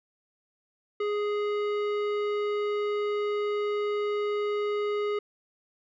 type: tone with hard clipping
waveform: triangle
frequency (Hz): 415.3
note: G#4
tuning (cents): 0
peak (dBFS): -28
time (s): 1-5.19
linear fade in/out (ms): 5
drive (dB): 17
effects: resampled to 16000 Hz